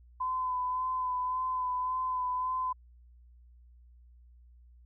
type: tone with vibrato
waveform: sine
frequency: 1013 Hz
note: B5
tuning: 44 cents sharp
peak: -29 dBFS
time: 0.2-2.73 s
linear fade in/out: 10 ms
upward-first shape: sine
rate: 1.8 Hz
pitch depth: 21 cents each way
effects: added 60 Hz sine -54 dBFS peak until 4.85 s